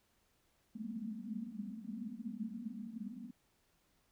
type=band-pass noise; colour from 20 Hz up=white; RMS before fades=-44 dBFS; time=0.75-3.31 s; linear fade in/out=10 ms; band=200 to 240 Hz; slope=96 dB/octave; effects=pink hiss -75 dBFS RMS until 4.11 s